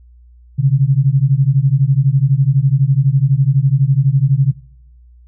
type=beating tone pair; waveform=sine; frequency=130.81 / 142.81 Hz; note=C3 / D3; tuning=0 / -48 cents; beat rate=12 Hz; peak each=-12 dBFS; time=0.58-4.52 s; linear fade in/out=20 ms; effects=noise-tail reverb RT60 0.9 s tail -24 dB re dry + added 60 Hz sine -41 dBFS peak until 5.27 s